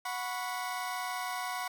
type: chord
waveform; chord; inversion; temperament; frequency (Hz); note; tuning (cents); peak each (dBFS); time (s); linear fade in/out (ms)
30% pulse; F# suspended fourth; none; equal with one note detuned; 733.2 / 987.8 / 1108.7; F#5 / B5 / C#6; -16 / 0 / 0; -35 / -36 / -37; 0.05-1.68; 5
effects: none